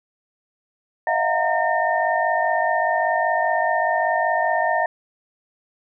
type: tone cluster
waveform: sine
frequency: 631 / 687 / 732 / 920 / 1818 Hz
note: D#5 / F5 / F#5 / A#5 / A#6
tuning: +24 / -29 / -19 / -23 / -44 cents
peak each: -24 dBFS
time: 1.07-4.86 s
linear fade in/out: 2 ms
effects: none